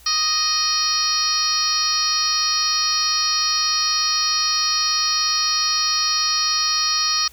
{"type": "harmonic tone", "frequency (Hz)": 622.3, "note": "D#5", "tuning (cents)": 0, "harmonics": [2, 3, 4, 5, 6, 7, 8, 9], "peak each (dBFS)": [-25, -32, -32, -34, -34, -22, -25, -22], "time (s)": [0.06, 7.28], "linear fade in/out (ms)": 5, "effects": ["added 60 Hz sine -49 dBFS peak until 7.32 s", "white hiss -49 dBFS RMS until 7.32 s"]}